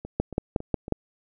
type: two click trains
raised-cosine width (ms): 2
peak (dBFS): -9 / -22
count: 5 / 4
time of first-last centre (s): 0.2-0.923 / 0.05-0.881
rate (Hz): 5.53 / 3.61
effects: none